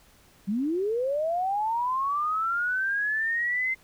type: linear sweep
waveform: sine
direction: up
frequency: 185 to 2087 Hz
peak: -24 dBFS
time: 0.47-3.75 s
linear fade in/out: 20 ms
effects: pink hiss -58 dBFS RMS until 3.83 s